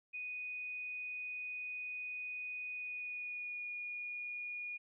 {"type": "tone with pitch glide", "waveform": "sine", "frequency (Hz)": [2484, 2443], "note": ["D#7", "D#7"], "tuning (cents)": [-3, -32], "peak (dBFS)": -40, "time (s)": [0.13, 4.78], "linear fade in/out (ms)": 20, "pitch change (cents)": -29, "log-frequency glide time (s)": [2.71, 3.71], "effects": []}